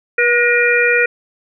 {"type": "harmonic tone with a mistuned harmonic", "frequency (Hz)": 481.8, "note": "B4", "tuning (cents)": -43, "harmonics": [1, 3, 4, 5], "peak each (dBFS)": [-16, -16, -16, -16], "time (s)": [0.18, 1.06], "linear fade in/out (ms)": 5, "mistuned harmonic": 4, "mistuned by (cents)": -42, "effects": []}